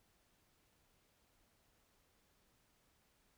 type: silence
effects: pink hiss -75 dBFS RMS until 3.37 s